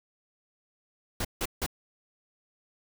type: noise bursts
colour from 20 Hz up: pink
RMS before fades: -30 dBFS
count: 3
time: 1.2-1.664 s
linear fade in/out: 5 ms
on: 48 ms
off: 160 ms
effects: none